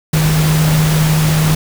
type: tone in noise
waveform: sine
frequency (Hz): 155.56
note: D#3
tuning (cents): 0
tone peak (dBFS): -10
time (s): 0.13-1.55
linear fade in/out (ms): 5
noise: pink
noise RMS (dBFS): -19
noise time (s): 0.13-1.55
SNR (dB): +6
effects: none